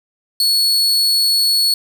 40% pulse tone, 4394 Hz, C#8, 16 cents flat, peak -11 dBFS, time 0.4-1.74 s, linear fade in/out 2 ms, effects none

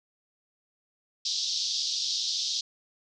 white band-pass noise, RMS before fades -30 dBFS, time 1.25-2.61 s, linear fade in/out 5 ms, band 3500 to 5700 Hz, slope 48 dB/octave, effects none

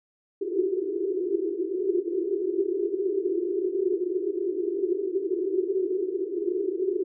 pink band-pass noise, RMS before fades -27 dBFS, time 0.41-7.04 s, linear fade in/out 10 ms, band 350 to 400 Hz, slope 96 dB/octave, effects none

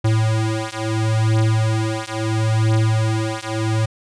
square beating tone pair, 110 / 110.74 Hz, A2 / A2, 0 / +12 cents, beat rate 0.74 Hz, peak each -20 dBFS, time 0.04-3.86 s, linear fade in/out 10 ms, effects resampled to 22050 Hz

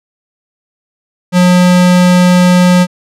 square tone, 179.7 Hz, F3, 50 cents sharp, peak -5 dBFS, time 1.32-2.87 s, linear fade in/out 50 ms, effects low-pass 10000 Hz 12 dB/octave

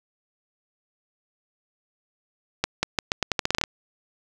accelerating click train, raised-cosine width 0.2 ms, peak -4 dBFS, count 13, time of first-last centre 2.64-3.638 s, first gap 190 ms, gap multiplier 0.83, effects none

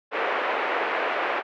pink band-pass noise, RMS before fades -26 dBFS, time 0.11-1.43 s, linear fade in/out 50 ms, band 430 to 2400 Hz, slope 24 dB/octave, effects none

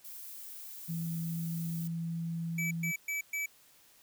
violet noise, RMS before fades -46 dBFS, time 0.04-1.88 s, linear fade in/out 10 ms
sine tone, 166.4 Hz, E3, 17 cents sharp, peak -33 dBFS, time 0.88-2.92 s, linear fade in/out 20 ms
square tone bursts, 2300 Hz, D7, 37 cents flat, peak -33 dBFS, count 4, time 2.58-3.46 s, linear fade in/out 5 ms, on 130 ms, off 120 ms
effects white hiss -62 dBFS RMS until 4.02 s

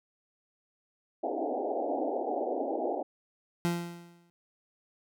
white band-pass noise, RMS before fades -32 dBFS, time 1.23-3.03 s, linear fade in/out 10 ms, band 250 to 810 Hz, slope 96 dB/octave
30% pulse tone with exponential decay, 172.1 Hz, F3, 25 cents flat, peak -22 dBFS, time 3.65-4.3 s, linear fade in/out 0 ms, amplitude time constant 140 ms
effects none

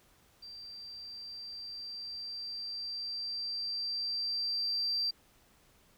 sine tone with level ramp, 4699 Hz, D8, in tune, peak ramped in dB -45 to -28 dBFS, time 0.42-5.11 s, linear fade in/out 10 ms, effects tanh soft clip ceiling -24 dBFS + pink hiss -65 dBFS RMS until 5.97 s

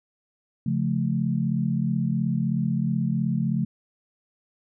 sine chord, Db augmented, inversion none, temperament equal with one note detuned, 138.59 / 174.61 / 217.6 Hz, Db3 / F3 / A3, 0 / 0 / -19 cents, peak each -26 dBFS, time 0.66-3.65 s, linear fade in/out 5 ms, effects none

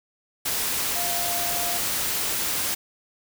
sine tone in noise, 698.5 Hz, F5, in tune, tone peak -31 dBFS, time 0.95-1.78 s, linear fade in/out 10 ms, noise white, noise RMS -26 dBFS, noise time 0.45-2.75 s, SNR -8 dB, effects none

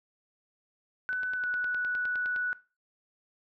sine tone with pitch glide, 1500 to 1476.8 Hz, F#6 to F#6, +23 to -4 cents, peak -28 dBFS, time 1.09-2.53 s, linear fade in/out 0 ms, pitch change -27 cents, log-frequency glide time 1.36-1.46 s
click train, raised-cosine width 0.3 ms, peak -28 dBFS, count 13, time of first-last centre 1.13-2.362 s, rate 9.74 Hz
effects noise-tail reverb RT60 0.3 s tail -18 dB re dry

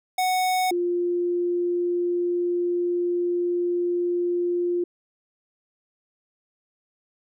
square / sine tone pair in turn, 740 / 350.9 Hz, F#5 / F4, 0 / +8 cents, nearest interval octave + minor second, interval 1292 cents, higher first, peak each -21 dBFS, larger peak neither, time 0.18-0.71 / 0.71-4.84 s, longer second, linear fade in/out 5 ms, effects none

